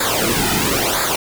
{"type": "noise with flanger", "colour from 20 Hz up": "pink", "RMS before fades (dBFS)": -18, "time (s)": [0, 1.16], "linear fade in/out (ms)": 5, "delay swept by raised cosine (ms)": [0.34, 1.84], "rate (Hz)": 0.99, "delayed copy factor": -0.8, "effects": []}